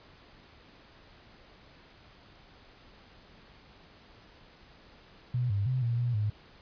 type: tone with pitch steps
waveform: sine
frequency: 123.6 / 100.4 / 128.8 / 118.1 / 121.2 / 105.4 Hz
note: B2 / G2 / C3 / A#2 / B2 / G#2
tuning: +2 / +42 / -27 / +23 / -32 / +26 cents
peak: -26 dBFS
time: 5.34-6.3 s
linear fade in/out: 5 ms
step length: 160 ms
effects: pink hiss -56 dBFS RMS until 6.61 s + resampled to 11025 Hz